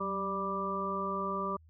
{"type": "harmonic tone with a mistuned harmonic", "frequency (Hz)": 196.2, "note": "G3", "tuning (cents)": 2, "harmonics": [1, 2, 3, 5, 6], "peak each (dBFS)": [-39, -39, -41, -40, -34], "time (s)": [0, 1.57], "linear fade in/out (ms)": 10, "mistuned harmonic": 1, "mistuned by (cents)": -56, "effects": ["added 80 Hz sine -56 dBFS peak until 1.69 s"]}